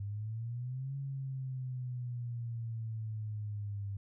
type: exponential two-way sweep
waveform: sine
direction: up then down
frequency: 99.1 to 138.5 to 99.1 Hz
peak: -36 dBFS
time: 0-3.97 s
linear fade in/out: 5 ms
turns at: 0.96 s
effects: none